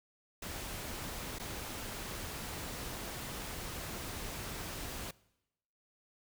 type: noise with dropouts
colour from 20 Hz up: pink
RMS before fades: -42 dBFS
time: 0.42-5.11 s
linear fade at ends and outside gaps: 5 ms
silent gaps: 1.386-1.396 s
effects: noise-tail reverb RT60 0.9 s tail -22 dB re dry